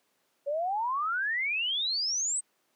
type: exponential sweep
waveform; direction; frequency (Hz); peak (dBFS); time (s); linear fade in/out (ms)
sine; up; 550 to 8372; -27; 0.46-2.41; 20
effects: pink hiss -72 dBFS RMS until 2.75 s + high-pass 300 Hz 12 dB/octave